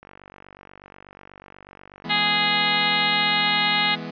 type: click train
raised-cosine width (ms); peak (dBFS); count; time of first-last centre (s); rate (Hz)
0.5; -28; 118; 0.03-2.457; 48.2
type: chord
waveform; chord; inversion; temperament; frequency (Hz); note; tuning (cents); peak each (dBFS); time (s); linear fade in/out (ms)
sawtooth; E major; none; equal with one note detuned; 164.81 / 210.1 / 246.9; E3 / G#3 / B3; 0 / +20 / 0; -31 / -32 / -31; 2.04-4.11; 10
type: harmonic tone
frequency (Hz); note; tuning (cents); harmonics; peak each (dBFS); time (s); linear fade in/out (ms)
415.3; G#4; 0; 2 / 3 / 4 / 5 / 6 / 7 / 8 / 9 / 10; -26 / -30 / -29 / -24 / -31 / -27 / -30 / -26 / -30; 2.09-3.96; 20
effects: resampled to 11025 Hz